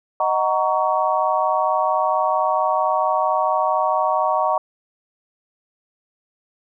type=chord; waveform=sine; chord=D# minor seventh; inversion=none; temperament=just; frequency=622.3 / 746.7 / 933.4 / 1120.1 Hz; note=D#5 / F#5 / A#5 / C#6; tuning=0 / +16 / +2 / +18 cents; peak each=-22 dBFS; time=0.2-4.58 s; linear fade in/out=2 ms; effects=none